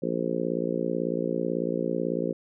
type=harmonic tone; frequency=58.1 Hz; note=A#1; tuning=5 cents flat; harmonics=3 / 4 / 5 / 6 / 7 / 8 / 9; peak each=-33 / -33 / -33 / -33 / -33 / -33 / -33 dBFS; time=0.02-2.33 s; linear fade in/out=10 ms; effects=none